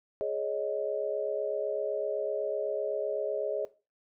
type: chord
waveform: sine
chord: Ab suspended fourth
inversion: none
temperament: equal with one note detuned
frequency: 418.2 / 554.4 / 622.3 Hz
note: Ab4 / Db5 / Eb5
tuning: +12 / 0 / 0 cents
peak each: -33 dBFS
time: 0.21-3.65 s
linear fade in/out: 0 ms
effects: noise-tail reverb RT60 0.3 s tail -17 dB re dry